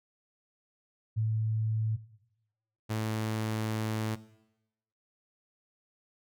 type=tone pair in turn; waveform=sine / sawtooth; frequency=110 / 109.51 Hz; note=A2 / A2; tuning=0 / -8 cents; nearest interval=unison; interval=8 cents; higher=first; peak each=-26 dBFS; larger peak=neither; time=1.16-1.97 / 2.89-4.16 s; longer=second; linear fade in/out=20 ms; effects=noise-tail reverb RT60 0.9 s tail -18 dB re dry